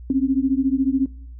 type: beating tone pair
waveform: sine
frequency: 261.6 / 275.6 Hz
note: C4 / C#4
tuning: 0 / -10 cents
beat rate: 14 Hz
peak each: -19 / -20 dBFS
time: 0.1-1.06 s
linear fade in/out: 2 ms
effects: noise-tail reverb RT60 0.5 s tail -18 dB re dry + added 60 Hz sine -35 dBFS peak until 1.39 s